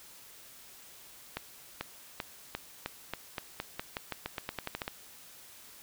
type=accelerating click train; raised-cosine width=0.3 ms; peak=-18 dBFS; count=19; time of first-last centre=1.37-4.879 s; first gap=440 ms; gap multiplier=0.89; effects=white hiss -53 dBFS RMS until 5.82 s